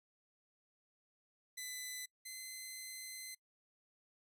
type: tone pair in turn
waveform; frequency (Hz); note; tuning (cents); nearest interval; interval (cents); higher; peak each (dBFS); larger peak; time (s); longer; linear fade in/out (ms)
10% pulse; 2007 / 2052; B6 / C7; +27 / -34; unison; 39; second; -34 / -37; first; 1.57-2.06 / 2.25-3.35; second; 10
effects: noise-tail reverb RT60 0.1 s tail -24 dB re dry